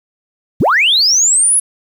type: linear sweep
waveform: sine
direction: up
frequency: 50.8 to 10680 Hz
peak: -7 dBFS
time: 0.6-1.6 s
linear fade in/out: 10 ms
effects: tanh soft clip ceiling -4 dBFS + 7-bit